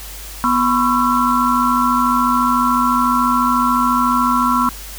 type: tone cluster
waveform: sine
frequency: 245.3 / 1002 / 1096 / 1342 Hz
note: B3 / B5 / C#6 / E6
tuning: -12 / +25 / -20 / +31 cents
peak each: -18 dBFS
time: 0.44-4.69 s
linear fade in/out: 0 ms
effects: added 50 Hz sine -33 dBFS peak until 4.98 s + white hiss -34 dBFS RMS until 4.98 s